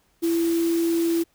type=tone in noise; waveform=sine; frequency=334.5 Hz; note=E4; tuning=25 cents sharp; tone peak=-19 dBFS; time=0.22-1.24 s; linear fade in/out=20 ms; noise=white; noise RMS=-36 dBFS; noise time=0.22-1.24 s; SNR=+14 dB; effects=pink hiss -65 dBFS RMS until 1.34 s